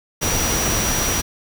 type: tone in noise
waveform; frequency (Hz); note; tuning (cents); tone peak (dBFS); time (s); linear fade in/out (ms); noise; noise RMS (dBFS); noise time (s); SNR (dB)
sine; 5810; F#8; -32; -23; 0.21-1.22; 20; pink; -21; 0.21-1.22; -5
effects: none